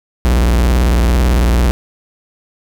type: tone with vibrato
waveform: 45% pulse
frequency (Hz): 60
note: B1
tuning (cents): -49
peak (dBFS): -9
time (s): 0.25-1.71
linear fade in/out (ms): 0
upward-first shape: triangle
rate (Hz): 18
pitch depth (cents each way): 280
effects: none